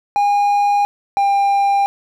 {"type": "tone pair in turn", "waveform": "triangle", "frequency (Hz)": [815, 798.2], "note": ["G#5", "G5"], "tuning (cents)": [-33, 31], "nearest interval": "unison", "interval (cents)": 36, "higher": "first", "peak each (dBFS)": -10, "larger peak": "neither", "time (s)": [[0.16, 0.85], [1.17, 1.86]], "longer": "neither", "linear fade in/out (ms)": 0, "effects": []}